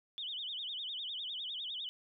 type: tone with vibrato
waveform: sine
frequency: 3322 Hz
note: G#7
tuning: in tune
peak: -38 dBFS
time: 0.18-1.89 s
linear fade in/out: 0 ms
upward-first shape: sine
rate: 9.9 Hz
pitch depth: 210 cents each way
effects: none